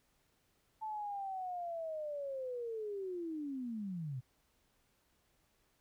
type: linear sweep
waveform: sine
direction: down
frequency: 880 to 120 Hz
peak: -38 dBFS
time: 0.81-4.21 s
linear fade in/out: 20 ms
effects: pink hiss -75 dBFS RMS until 5.8 s